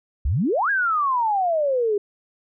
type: exponential two-way sweep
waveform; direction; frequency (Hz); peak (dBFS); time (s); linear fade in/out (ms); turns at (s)
sine; up then down; 56.4 to 1664 to 398.8; -18; 0.25-1.98; 5; 0.7
effects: none